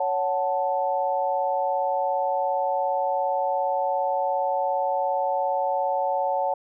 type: chord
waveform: sine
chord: F# minor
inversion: second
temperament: equal with one note detuned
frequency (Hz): 557.3 / 740 / 880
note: C#5 / F#5 / A5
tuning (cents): +9 / 0 / 0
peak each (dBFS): -26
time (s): 0-6.54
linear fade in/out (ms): 5
effects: none